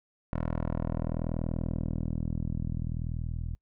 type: tone with low-pass filter sweep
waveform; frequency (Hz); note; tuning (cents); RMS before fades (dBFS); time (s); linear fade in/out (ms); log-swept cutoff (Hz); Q
10% pulse; 40.58; E1; -26; -32; 0.33-3.55; 0; 1400 to 92; 0.87
effects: noise-tail reverb RT60 0.1 s tail -26 dB re dry